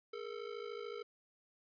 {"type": "ring-modulated tone", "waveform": "square", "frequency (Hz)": 442.5, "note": "A4", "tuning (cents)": 10, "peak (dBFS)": -40, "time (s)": [0.13, 1.03], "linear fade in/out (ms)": 5, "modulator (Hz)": 26.8, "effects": ["resampled to 11025 Hz", "12-bit"]}